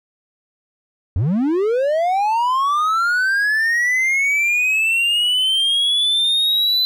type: linear sweep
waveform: triangle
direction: up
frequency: 77.78 to 4033 Hz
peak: -13 dBFS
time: 1.16-6.85 s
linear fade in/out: 0 ms
effects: none